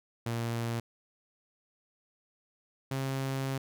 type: tone pair in turn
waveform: sawtooth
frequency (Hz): 116.54 / 134.44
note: A#2 / C3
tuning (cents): 0 / +47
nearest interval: major second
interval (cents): 247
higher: second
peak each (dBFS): -27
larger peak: neither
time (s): 0.26-0.8 / 2.91-3.58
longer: second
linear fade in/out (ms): 5
effects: none